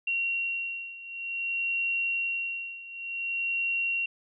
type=beating tone pair; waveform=sine; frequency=2745 / 2745.54 Hz; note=F7 / F7; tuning=-31 / -30 cents; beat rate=0.54 Hz; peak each=-33 / -30 dBFS; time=0.07-4.06 s; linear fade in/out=5 ms; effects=none